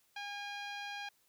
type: tone with low-pass filter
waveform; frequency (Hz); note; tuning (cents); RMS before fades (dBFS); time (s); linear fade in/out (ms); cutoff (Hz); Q
10% pulse; 813; G#5; -37; -43; 0.16-1.09; 5; 4000; 0.6
effects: white hiss -72 dBFS RMS until 1.28 s